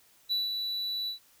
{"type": "tone with ADSR envelope", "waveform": "triangle", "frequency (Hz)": 3951, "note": "B7", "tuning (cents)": 0, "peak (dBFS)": -24, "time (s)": [0.29, 1.19], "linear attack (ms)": 28, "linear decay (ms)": 170, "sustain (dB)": -5, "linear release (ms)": 110, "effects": ["white hiss -62 dBFS RMS until 1.4 s"]}